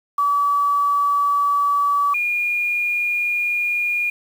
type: tone pair in turn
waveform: sine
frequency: 1146 / 2428 Hz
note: D6 / D#7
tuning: -43 / -43 cents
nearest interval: octave + minor second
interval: 1300 cents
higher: second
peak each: -15 / -18 dBFS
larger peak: first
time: 0.18-2.14 / 2.14-4.1 s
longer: neither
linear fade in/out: 5 ms
effects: 7-bit